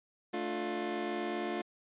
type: chord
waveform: 25% pulse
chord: D minor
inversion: second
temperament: just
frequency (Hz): 220.2 / 293.7 / 352.4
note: A3 / D4 / F4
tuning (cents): +2 / 0 / +16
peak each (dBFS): -36 / -37 / -32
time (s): 0.33-1.62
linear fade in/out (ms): 10
effects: resampled to 8000 Hz